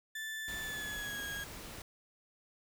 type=tone with pitch glide; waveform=35% pulse; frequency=1758 to 1640.3 Hz; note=A6 to G#6; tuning=-2 to -22 cents; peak=-37 dBFS; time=0.15-1.44 s; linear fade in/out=5 ms; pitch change=-120 cents; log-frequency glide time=0.6-1.22 s
type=noise; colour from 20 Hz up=pink; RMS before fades=-47 dBFS; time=0.48-1.82 s; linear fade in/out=2 ms
effects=none